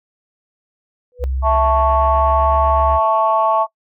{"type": "tone with exponential growth", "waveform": "sine", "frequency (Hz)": 493.9, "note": "B4", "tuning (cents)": 0, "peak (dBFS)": -18, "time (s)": [1.12, 1.24], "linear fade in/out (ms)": 0, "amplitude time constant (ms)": 25}
{"type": "tone with pitch glide", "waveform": "sine", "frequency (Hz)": [65.41, 69.06], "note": ["C2", "C#2"], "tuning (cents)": [0, -6], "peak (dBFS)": -17, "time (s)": [1.19, 3], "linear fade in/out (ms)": 50, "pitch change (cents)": 94, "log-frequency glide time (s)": [1.4, 2.51]}
{"type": "chord", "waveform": "sine", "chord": "A major", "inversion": "second", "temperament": "equal", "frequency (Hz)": [659.3, 880, 1108.7], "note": ["E5", "A5", "C#6"], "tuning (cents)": [0, 0, 0], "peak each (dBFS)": -16, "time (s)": [1.42, 3.67], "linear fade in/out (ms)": 50}
{"effects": ["noise-tail reverb RT60 0.1 s tail -23 dB re dry", "tanh soft clip ceiling -3 dBFS"]}